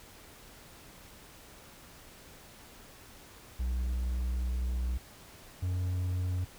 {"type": "tone pair in turn", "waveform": "triangle", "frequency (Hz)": [61.74, 90.8], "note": ["B1", "F#2"], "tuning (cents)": [0, -32], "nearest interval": "perfect fifth", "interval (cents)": 668, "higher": "second", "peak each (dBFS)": -27, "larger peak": "neither", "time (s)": [[3.59, 4.98], [5.62, 6.45]], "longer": "first", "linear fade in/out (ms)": 10, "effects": ["pink hiss -53 dBFS RMS until 6.58 s"]}